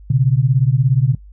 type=beating tone pair; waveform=sine; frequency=123.47 / 140.47 Hz; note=B2 / C#3; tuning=0 / +23 cents; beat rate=17 Hz; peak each=-14 dBFS; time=0.1-1.15 s; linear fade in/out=5 ms; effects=noise-tail reverb RT60 0.1 s tail -22 dB re dry + added 50 Hz sine -37 dBFS peak until 1.32 s